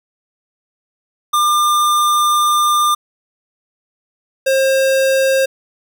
square tone pair in turn, 1199 / 534.1 Hz, D6 / C5, +36 / +36 cents, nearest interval octave + major second, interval 1400 cents, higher first, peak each -12 dBFS, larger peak neither, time 1.33-2.95 / 4.46-5.46 s, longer first, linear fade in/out 10 ms, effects none

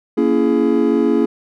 triangle chord, A# half-diminished seventh, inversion none, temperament just, 233.1 / 279.7 / 335.6 / 419.5 Hz, A#3 / C#4 / E4 / G#4, 0 / +16 / +31 / +17 cents, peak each -16 dBFS, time 0.17-1.26 s, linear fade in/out 10 ms, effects none

